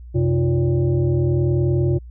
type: tone with frequency modulation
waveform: sine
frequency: 130.81 Hz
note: C3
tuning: in tune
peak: -15 dBFS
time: 0.14-1.99 s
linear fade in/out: 20 ms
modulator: 221 Hz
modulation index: 1.1
effects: added 60 Hz sine -35 dBFS peak until 2.1 s